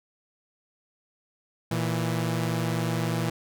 sawtooth tone pair together, 116.54 / 164.81 Hz, A#2 / E3, 0 / 0 cents, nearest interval tritone, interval 600 cents, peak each -24 dBFS, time 1.71-3.3 s, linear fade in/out 5 ms, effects none

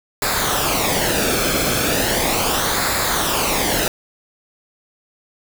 pink noise with flanger, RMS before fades -19 dBFS, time 0.22-3.88 s, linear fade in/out 2 ms, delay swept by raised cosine 0.33 to 1.07 ms, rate 0.37 Hz, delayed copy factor -0.6, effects none

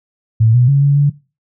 sine tone with pitch steps, 111.8 / 123.3 / 139.9 / 141.8 / 143.6 Hz, A2 / B2 / C#3 / C#3 / D3, +28 / -2 / +16 / +40 / -39 cents, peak -7 dBFS, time 0.4-1.1 s, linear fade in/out 10 ms, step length 140 ms, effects noise-tail reverb RT60 0.3 s tail -20 dB re dry

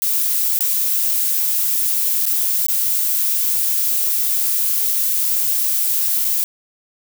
violet noise with dropouts, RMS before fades -18 dBFS, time 0.02-6.44 s, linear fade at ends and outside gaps 0 ms, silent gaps 0.59-0.607 / 2.255-2.264 / 2.665-2.684 / 6.245-6.249 s, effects none

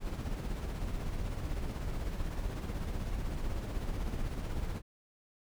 brown noise with tremolo, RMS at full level -34 dBFS, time 0-4.82 s, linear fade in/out 50 ms, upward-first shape sine, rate 16 Hz, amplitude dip 40%, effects none

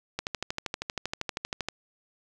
click train, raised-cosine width 0.2 ms, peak -13 dBFS, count 20, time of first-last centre 0.19-1.686 s, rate 12.7 Hz, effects none

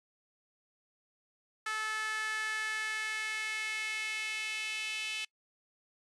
sawtooth tone with high-pass filter sweep, 434.1 Hz, A4, 23 cents flat, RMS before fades -36 dBFS, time 1.66-5.25 s, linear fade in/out 5 ms, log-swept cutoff 1500 to 2700 Hz, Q 4, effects noise-tail reverb RT60 0.1 s tail -24 dB re dry + resampled to 24000 Hz

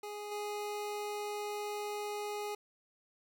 25% pulse tone with level steps, 415.3 Hz, G#4, in tune, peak -37 / -33 dBFS, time 0.03-2.55 s, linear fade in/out 5 ms, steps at 0.31 s, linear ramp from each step 10 ms, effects none

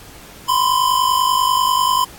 square tone pair together, 996.3 / 1046.5 Hz, B5 / C6, +15 / 0 cents, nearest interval minor second, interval 85 cents, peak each -17 dBFS, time 0.48-2.05 s, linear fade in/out 10 ms, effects pink hiss -40 dBFS RMS until 2.18 s + AAC 64 kbps

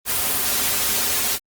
white noise with comb filter, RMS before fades -21 dBFS, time 0.05-1.39 s, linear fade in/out 50 ms, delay 6.1 ms, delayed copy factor -0.95, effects Opus 24 kbps

